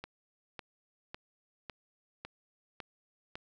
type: click train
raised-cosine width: 0.3 ms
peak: -25 dBFS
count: 7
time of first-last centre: 0.04-3.355 s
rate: 1.81 Hz
effects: none